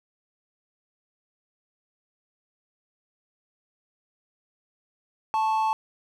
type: tone pair together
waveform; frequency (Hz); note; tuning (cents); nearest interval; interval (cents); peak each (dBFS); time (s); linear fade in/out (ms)
triangle; 878 / 1099.5; A5 / C#6; -4 / -14; major third; 390; -20 / -28; 5.34-5.73; 0
effects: none